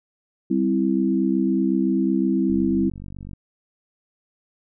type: chord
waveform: sine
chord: C major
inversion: second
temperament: equal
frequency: 196 / 261.6 / 329.6 Hz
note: G3 / C4 / E4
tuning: 0 / 0 / 0 cents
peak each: -22 dBFS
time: 0.5-2.9 s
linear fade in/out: 10 ms
type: click train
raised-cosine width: 5 ms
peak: -25 dBFS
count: 41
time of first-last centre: 2.5-3.333 s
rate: 48 Hz
effects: none